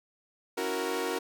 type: chord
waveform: sawtooth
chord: F# dominant seventh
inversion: second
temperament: equal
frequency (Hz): 277.2 / 329.6 / 370 / 466.2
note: C#4 / E4 / F#4 / A#4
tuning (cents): 0 / 0 / 0 / 0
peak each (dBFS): -35 / -34 / -30 / -29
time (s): 0.57-1.19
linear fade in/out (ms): 10
effects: none

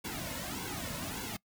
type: noise with flanger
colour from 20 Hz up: pink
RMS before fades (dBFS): -39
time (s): 0.04-1.37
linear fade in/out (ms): 10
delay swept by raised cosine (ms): 1.6 to 2.58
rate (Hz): 1.7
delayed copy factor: -1
effects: noise-tail reverb RT60 0.1 s tail -23 dB re dry

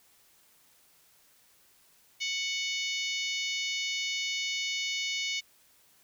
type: harmonic tone with a mistuned harmonic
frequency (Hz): 740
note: F#5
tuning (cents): 0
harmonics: 3 / 4 / 5 / 6 / 7 / 8 / 9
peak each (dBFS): -34 / -36 / -38 / -40 / -41 / -42 / -43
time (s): 2.2-5.41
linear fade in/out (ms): 20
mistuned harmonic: 5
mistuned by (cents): -25
effects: white hiss -63 dBFS RMS until 6.03 s

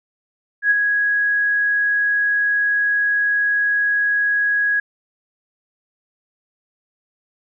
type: tone with ADSR envelope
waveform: sine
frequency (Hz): 1661.2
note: G#6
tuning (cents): 0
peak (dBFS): -10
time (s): 0.62-4.8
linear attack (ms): 86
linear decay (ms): 22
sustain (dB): -5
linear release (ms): 5
effects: none

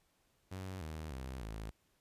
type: tone with pitch steps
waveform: sawtooth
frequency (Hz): 94.2 / 78.3 / 65.09 / 54.1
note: F#2 / D#2 / C2 / A1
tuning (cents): +32 / +11 / -8 / -29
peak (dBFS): -38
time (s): 0.51-1.71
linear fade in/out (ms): 10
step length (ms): 300
effects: pink hiss -75 dBFS RMS until 2 s + resampled to 32000 Hz

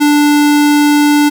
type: tone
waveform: square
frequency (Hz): 293.7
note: D4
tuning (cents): 0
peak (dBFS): -7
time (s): 0-1.3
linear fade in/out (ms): 20
effects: none

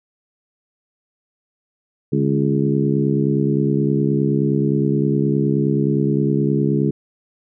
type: harmonic tone with a mistuned harmonic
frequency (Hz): 69.6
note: C#2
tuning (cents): +8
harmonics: 2 / 3 / 4 / 5 / 6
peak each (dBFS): -19 / -21 / -22 / -23 / -24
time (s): 2.12-6.91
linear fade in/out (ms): 10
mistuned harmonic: 2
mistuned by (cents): +75
effects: none

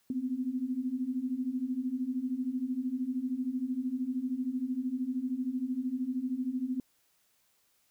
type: beating tone pair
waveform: sine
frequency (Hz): 246.9 / 259.9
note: B3 / C4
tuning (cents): 0 / -11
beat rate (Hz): 13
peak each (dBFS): -35 / -32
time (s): 0.1-6.8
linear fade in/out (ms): 2
effects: white hiss -71 dBFS RMS until 7.9 s

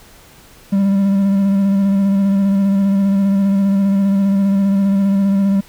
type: tone with vibrato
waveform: triangle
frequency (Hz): 196.9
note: G3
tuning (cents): +8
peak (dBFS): -9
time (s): 0.72-5.61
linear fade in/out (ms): 10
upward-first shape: square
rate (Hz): 15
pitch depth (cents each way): 20
effects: pink hiss -44 dBFS RMS until 5.68 s

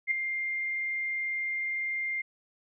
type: tone with ADSR envelope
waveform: sine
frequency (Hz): 2107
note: C7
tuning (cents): +12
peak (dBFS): -21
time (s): 0.07-2.22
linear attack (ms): 43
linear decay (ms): 4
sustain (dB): -8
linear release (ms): 11
effects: none

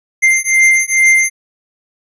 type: beating tone pair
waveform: square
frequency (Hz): 2093 / 2095.3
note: C7 / C7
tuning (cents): 0 / +2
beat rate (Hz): 2.3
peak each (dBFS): -12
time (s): 0.22-1.3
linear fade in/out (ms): 20
effects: resampled to 24000 Hz

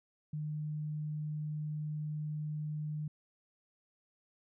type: tone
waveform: sine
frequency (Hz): 151.7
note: D#3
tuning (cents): -44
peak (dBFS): -35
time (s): 0.33-3.08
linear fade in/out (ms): 5
effects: none

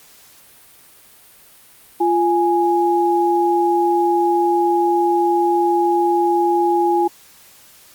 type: tone pair together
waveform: sine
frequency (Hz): 346.5 / 830.6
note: F4 / G#5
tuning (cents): -14 / 0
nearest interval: octave + minor third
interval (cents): 1514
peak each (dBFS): -16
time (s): 2-7.08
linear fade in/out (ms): 10
effects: white hiss -47 dBFS RMS until 7.94 s + Opus 48 kbps

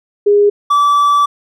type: tone pair in turn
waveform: sine / triangle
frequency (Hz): 410 / 1156.3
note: G#4 / D6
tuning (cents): -22 / -27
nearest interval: octave + tritone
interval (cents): 1795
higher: second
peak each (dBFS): -6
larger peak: neither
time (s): 0.26-0.5 / 0.7-1.26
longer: second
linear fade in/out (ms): 10
effects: none

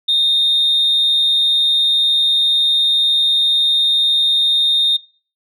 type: tone with amplitude modulation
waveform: sine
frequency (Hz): 3679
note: A#7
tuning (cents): -24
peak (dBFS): -9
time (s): 0.08-4.97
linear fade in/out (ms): 10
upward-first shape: sine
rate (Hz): 268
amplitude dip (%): 35
effects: noise-tail reverb RT60 0.4 s tail -22 dB re dry + tanh soft clip ceiling -8 dBFS

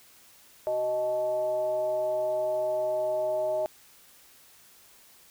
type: tone with frequency modulation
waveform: sine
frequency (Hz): 622.3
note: D#5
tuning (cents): 0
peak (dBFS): -25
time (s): 0.67-3.66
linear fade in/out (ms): 0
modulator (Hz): 248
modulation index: 0.46
effects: white hiss -56 dBFS RMS until 5.3 s

